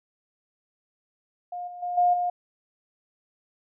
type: tone with level steps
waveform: sine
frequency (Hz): 711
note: F5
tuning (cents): +31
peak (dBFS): -31 / -37 / -27 / -17 / -23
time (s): 1.52-2.3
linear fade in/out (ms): 5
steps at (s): 1.67 / 1.82 / 1.97 / 2.13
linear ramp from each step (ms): 10
effects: none